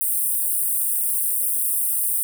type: high-pass noise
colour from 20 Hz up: pink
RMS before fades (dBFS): -22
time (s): 0.01-2.23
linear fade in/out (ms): 0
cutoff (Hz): 8600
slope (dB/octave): 96
effects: none